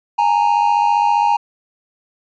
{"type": "tone pair together", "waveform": "triangle", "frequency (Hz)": [830.6, 925.7], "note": ["G#5", "A#5"], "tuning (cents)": [0, -12], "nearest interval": "major second", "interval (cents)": 188, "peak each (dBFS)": -13, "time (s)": [0.18, 1.37], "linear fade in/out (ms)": 10, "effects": ["resampled to 16000 Hz"]}